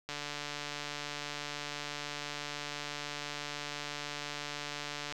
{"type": "click train", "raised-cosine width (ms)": 0.2, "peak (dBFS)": -21, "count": 736, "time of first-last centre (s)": [0.09, 5.124], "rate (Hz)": 146, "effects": []}